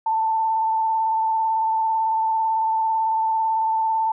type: tone with vibrato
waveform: sine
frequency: 888 Hz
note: A5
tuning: 16 cents sharp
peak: -18 dBFS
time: 0.06-4.12 s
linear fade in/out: 5 ms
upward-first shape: triangle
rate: 18 Hz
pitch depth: 25 cents each way
effects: none